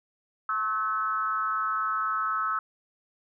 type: tone with frequency modulation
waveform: sine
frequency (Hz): 1296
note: E6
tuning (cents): -30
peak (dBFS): -25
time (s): 0.49-2.59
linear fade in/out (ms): 2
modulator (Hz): 208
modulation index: 0.76
effects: none